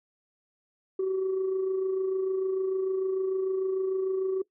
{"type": "tone with amplitude modulation", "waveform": "sine", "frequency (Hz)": 379.6, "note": "F#4", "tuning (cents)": 44, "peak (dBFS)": -22, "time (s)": [0.99, 4.42], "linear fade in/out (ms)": 5, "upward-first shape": "sine", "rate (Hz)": 26.7, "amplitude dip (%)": 40, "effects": ["noise-tail reverb RT60 0.1 s tail -20 dB re dry", "tanh soft clip ceiling -22 dBFS"]}